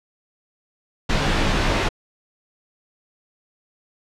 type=noise with comb filter; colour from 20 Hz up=pink; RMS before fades=-19 dBFS; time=1.09-1.89 s; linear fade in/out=10 ms; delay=17 ms; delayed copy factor=-0.7; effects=low-pass 4000 Hz 12 dB/octave